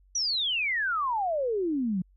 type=exponential sweep; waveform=sine; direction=down; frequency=6000 to 174.61 Hz; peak=-25 dBFS; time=0.15-2.02 s; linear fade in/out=5 ms; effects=added 47 Hz sine -57 dBFS peak until 2.16 s